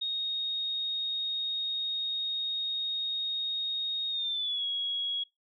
sine tone with pitch glide, 3729 to 3322 Hz, A#7 to G#7, 0 to 0 cents, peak -29 dBFS, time 0.01-5.24 s, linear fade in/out 10 ms, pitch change -200 cents, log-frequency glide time 4.1-4.65 s, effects noise-tail reverb RT60 0.2 s tail -24 dB re dry

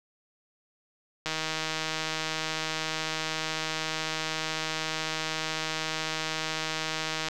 click train, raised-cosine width 0.2 ms, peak -13 dBFS, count 953, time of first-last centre 1.26-7.285 s, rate 158 Hz, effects none

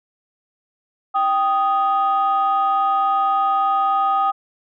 sine tone pair together, 784 / 1244.5 Hz, G5 / D#6, 0 / 0 cents, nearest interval minor sixth, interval 800 cents, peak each -17 dBFS, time 1.14-4.32 s, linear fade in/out 20 ms, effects tanh soft clip ceiling -10 dBFS

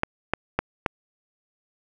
clicks, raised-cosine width 0.5 ms, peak -6 dBFS, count 4, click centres 0.034 / 0.336 / 0.59 / 0.862 s, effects none

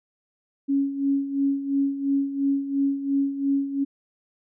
sine tone with tremolo, 277.2 Hz, C#4, in tune, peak -18 dBFS, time 0.68-3.85 s, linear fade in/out 20 ms, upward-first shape sine, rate 2.9 Hz, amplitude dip 70%, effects none

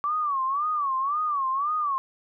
sine tone with vibrato, 1141 Hz, C#6, 50 cents sharp, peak -23 dBFS, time 0.04-1.98 s, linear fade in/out 0 ms, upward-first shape sine, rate 1.9 Hz, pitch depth 150 cents each way, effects none

